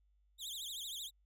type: tone with vibrato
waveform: sawtooth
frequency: 3520 Hz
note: A7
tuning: in tune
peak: -39 dBFS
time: 0.38-1.11 s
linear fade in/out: 50 ms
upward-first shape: triangle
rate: 13 Hz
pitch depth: 230 cents each way
effects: added 50 Hz sine -69 dBFS peak until 1.25 s

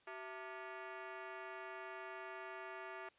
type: ring-modulated tone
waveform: 15% pulse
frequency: 520 Hz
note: C5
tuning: 11 cents flat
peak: -37 dBFS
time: 0.07-3.09 s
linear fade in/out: 5 ms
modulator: 140 Hz
effects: white hiss -71 dBFS RMS until 3.18 s + resampled to 8000 Hz

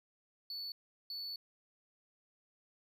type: tone bursts at uneven times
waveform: triangle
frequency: 4454 Hz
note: C#8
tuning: 7 cents sharp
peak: -39 dBFS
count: 2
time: 0.5-0.72 / 1.1-1.36 s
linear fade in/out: 2 ms
effects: none

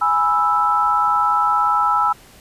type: chord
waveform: sine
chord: E major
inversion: first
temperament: equal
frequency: 830.6 / 987.8 / 1318.5 Hz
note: G#5 / B5 / E6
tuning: 0 / 0 / 0 cents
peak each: -20 / -21 / -16 dBFS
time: 0.01-2.13 s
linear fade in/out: 10 ms
effects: pink hiss -46 dBFS RMS until 2.4 s + resampled to 32000 Hz

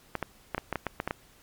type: clicks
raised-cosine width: 0.5 ms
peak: -14 dBFS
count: 10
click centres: 0.153 / 0.227 / 0.547 / 0.58 / 0.727 / 0.757 / 0.867 / 1.001 / 1.076 / 1.109 s
effects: pink hiss -58 dBFS RMS until 1.42 s + MP3 96 kbps

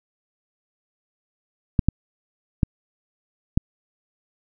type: clicks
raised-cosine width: 5 ms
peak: -4 dBFS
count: 4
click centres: 1.792 / 1.886 / 2.632 / 3.575 s
effects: none

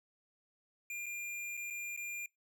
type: tone with dropouts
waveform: square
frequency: 2400 Hz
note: D7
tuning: 37 cents sharp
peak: -40 dBFS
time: 0.9-2.26 s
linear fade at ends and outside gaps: 2 ms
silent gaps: 1.06-1.064 / 1.57-1.574 / 1.702-1.706 / 1.964-1.974 s
effects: noise-tail reverb RT60 0.2 s tail -24 dB re dry

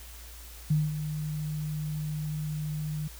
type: tone with ADSR envelope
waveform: sine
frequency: 152.4 Hz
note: D#3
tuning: 36 cents flat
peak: -20 dBFS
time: 0.7-3.08 s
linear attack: 9 ms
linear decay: 200 ms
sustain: -10 dB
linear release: 8 ms
effects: added 58 Hz sine -45 dBFS peak until 3.19 s + white hiss -49 dBFS RMS until 3.19 s

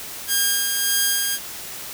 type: tone with tremolo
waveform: 5% pulse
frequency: 1620 Hz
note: G#6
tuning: 43 cents flat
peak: -6 dBFS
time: 0.27-1.39 s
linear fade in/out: 50 ms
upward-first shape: sine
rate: 1.7 Hz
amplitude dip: 35%
effects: white hiss -34 dBFS RMS until 1.93 s

